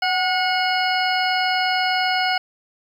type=harmonic tone with a mistuned harmonic; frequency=727 Hz; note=F#5; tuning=31 cents flat; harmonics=1 / 2 / 3 / 4 / 6 / 7; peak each=-21 / -24 / -26 / -27 / -29 / -29 dBFS; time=0.02-2.38 s; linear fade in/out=5 ms; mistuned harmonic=1; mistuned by=+43 cents; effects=8-bit